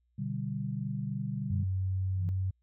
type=chord; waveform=sine; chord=G major; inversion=first; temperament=equal; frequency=123.47 / 146.83 / 196 Hz; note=B2 / D3 / G3; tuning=0 / 0 / 0 cents; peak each=-36 dBFS; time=0.18-1.64 s; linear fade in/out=10 ms
type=tone; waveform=sine; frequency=94.4 Hz; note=F#2; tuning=35 cents sharp; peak=-28 dBFS; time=1.5-2.51 s; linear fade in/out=10 ms
type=tone with exponential growth; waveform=sine; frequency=162.8 Hz; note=E3; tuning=21 cents flat; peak=-32 dBFS; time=2.05-2.29 s; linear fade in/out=0 ms; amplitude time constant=51 ms
effects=added 60 Hz sine -70 dBFS peak until 2.62 s